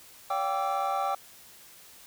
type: tone cluster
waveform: triangle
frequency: 571 / 707 / 784 / 1163 / 1332 Hz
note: D5 / F5 / G5 / D6 / E6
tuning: -49 / +21 / 0 / -17 / +18 cents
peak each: -34 / -35 / -27 / -31 / -34 dBFS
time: 0.3-1.15 s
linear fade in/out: 5 ms
effects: white hiss -52 dBFS RMS until 2.06 s